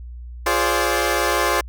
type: chord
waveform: 15% pulse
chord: D half-diminished seventh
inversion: first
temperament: equal with one note detuned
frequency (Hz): 349.2 / 415.3 / 523.3 / 579.9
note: F4 / Ab4 / C5 / D5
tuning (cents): 0 / 0 / 0 / -22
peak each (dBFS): -17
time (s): 0.46-1.61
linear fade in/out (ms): 5
effects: added 60 Hz sine -32 dBFS peak until 1.68 s